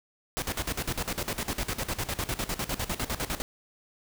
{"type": "noise with tremolo", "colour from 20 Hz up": "pink", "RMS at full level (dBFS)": -30, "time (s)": [0.37, 3.42], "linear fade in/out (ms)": 0, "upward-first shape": "square", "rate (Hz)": 9.9, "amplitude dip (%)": 80, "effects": []}